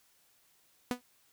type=tone with exponential decay; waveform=sawtooth; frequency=246.9 Hz; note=B3; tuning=in tune; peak=-23 dBFS; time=0.91-1.01 s; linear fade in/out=0 ms; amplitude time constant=21 ms; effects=white hiss -68 dBFS RMS until 1.32 s